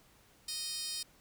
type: tone with high-pass filter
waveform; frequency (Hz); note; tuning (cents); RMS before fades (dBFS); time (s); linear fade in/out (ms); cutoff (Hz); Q
10% pulse; 622.3; D#5; 0; -39; 0.48-1.03; 5; 5500; 4.7
effects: pink hiss -64 dBFS RMS until 1.2 s